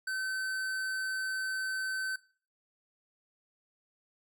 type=tone with tanh clipping; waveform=sine; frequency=1532 Hz; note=G6; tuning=40 cents flat; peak=-34 dBFS; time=0.07-2.16 s; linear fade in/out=5 ms; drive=17 dB; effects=noise-tail reverb RT60 0.4 s tail -19 dB re dry